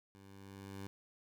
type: tone with level ramp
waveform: 15% pulse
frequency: 98 Hz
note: G2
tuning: in tune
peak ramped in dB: -51 to -37 dBFS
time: 0.15-0.87 s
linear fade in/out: 0 ms
effects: none